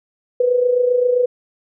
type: tone with amplitude modulation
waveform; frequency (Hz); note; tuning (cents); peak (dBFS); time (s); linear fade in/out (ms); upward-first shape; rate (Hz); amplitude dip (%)
sine; 494.5; B4; +2; -10; 0.4-1.26; 5; sine; 27.6; 60
effects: none